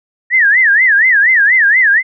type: tone with vibrato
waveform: sine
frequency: 1823 Hz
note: A#6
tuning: 39 cents flat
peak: -6 dBFS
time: 0.3-2.03 s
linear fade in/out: 50 ms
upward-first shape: sine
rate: 4.2 Hz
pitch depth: 230 cents each way
effects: none